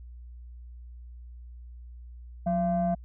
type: tone pair together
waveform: sine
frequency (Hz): 180.5 / 681.5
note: F#3 / F5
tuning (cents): -43 / -43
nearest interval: octave + major seventh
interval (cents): 2300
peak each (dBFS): -25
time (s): 2.46-2.95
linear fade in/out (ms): 10
effects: tanh soft clip ceiling -19 dBFS + added 60 Hz sine -42 dBFS peak until 3.04 s